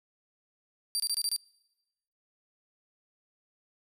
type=tone bursts; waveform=25% pulse; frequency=4699 Hz; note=D8; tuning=in tune; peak=-23 dBFS; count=6; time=0.95-1.363 s; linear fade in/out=0 ms; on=48 ms; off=25 ms; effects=noise-tail reverb RT60 1.0 s tail -26 dB re dry